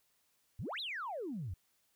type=exponential two-way sweep; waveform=sine; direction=up then down; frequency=78.6 to 4186 to 78.6 Hz; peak=-37 dBFS; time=0.59-1.54 s; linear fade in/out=5 ms; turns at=0.8 s; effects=tanh soft clip ceiling -33 dBFS + white hiss -75 dBFS RMS until 1.95 s